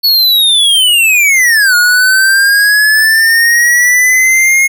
square linear two-way sweep, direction down then up, 4435 to 1432 to 2159 Hz, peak -6 dBFS, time 0.03-4.68 s, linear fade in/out 20 ms, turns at 1.75 s, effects none

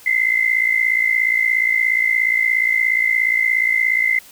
sine tone pair together, 2036 / 2093 Hz, C7 / C7, -48 / 0 cents, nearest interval unison, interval 48 cents, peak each -17 dBFS, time 0.06-4.19 s, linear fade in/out 5 ms, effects white hiss -44 dBFS RMS until 4.31 s

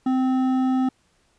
sine tone with hard clipping, 259.3 Hz, C4, 15 cents flat, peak -20 dBFS, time 0.06-0.89 s, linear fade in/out 5 ms, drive 9 dB, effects pink hiss -64 dBFS RMS until 1.38 s + resampled to 22050 Hz

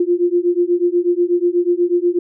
sine beating tone pair, 346.9 / 355.1 Hz, F4 / F4, -12 / +29 cents, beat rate 8.2 Hz, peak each -16 dBFS, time 0-2.19 s, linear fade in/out 5 ms, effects none

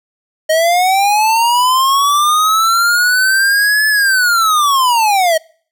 square linear two-way sweep, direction up then down, 622.3 to 1732 to 622.3 Hz, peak -10 dBFS, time 0.49-5.38 s, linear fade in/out 10 ms, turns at 3.88 s, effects noise-tail reverb RT60 0.5 s tail -26 dB re dry

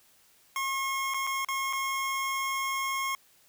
25% pulse tone with dropouts, 1081 Hz, C#6, 44 cents flat, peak -25 dBFS, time 0.56-3.15 s, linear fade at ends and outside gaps 1 ms, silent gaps 1.138-1.143 / 1.268-1.272 / 1.448-1.486 / 1.728-1.732 s, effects white hiss -62 dBFS RMS until 3.48 s

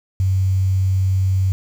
sine tone, 94.8 Hz, F#2, 43 cents sharp, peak -14 dBFS, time 0.2-1.52 s, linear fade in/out 0 ms, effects 7-bit

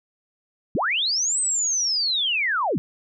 sine linear two-way sweep, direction up then down, 117.5 to 8260 to 117.5 Hz, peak -20 dBFS, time 0.75-2.78 s, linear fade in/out 0 ms, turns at 1.4 s, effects none

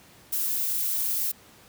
violet noise, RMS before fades -27 dBFS, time 0.32-1.32 s, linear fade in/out 10 ms, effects pink hiss -53 dBFS RMS until 1.68 s + high-pass 80 Hz 12 dB/octave

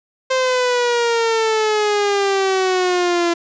sawtooth exponential sweep, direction down, 523.3 to 339.6 Hz, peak -11 dBFS, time 0.3-3.34 s, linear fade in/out 10 ms, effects resampled to 16000 Hz + 8-bit

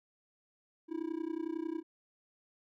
triangle tone with amplitude modulation, 325 Hz, E4, 24 cents flat, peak -29 dBFS, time 0.88-1.83 s, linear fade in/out 50 ms, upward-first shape sine, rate 31 Hz, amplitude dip 95%, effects none

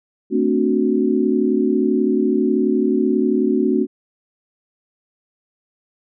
sine chord, D dominant seventh, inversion second, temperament equal with one note detuned, 223.2 / 261.6 / 293.7 / 370 Hz, A3 / C4 / D4 / F#4, +25 / 0 / 0 / 0 cents, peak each -20 / -20 / -21 / -19 dBFS, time 0.3-3.87 s, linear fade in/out 50 ms, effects none

